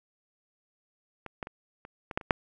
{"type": "clicks", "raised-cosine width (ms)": 0.5, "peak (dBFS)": [-24, -19, -25, -29, -22, -12, -29, -6], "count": 8, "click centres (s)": [1.263, 1.428, 1.471, 1.851, 2.112, 2.175, 2.212, 2.308], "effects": []}